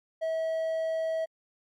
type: tone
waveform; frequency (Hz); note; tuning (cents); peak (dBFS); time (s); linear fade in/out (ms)
triangle; 646; E5; -35; -25; 0.21-1.26; 20
effects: MP3 64 kbps